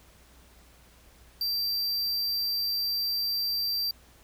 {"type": "tone", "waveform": "square", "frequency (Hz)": 4699, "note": "D8", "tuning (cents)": 0, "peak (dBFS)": -27, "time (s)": [1.41, 3.91], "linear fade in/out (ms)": 2, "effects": ["added 60 Hz sine -57 dBFS peak until 4.23 s", "pink hiss -58 dBFS RMS until 4.23 s"]}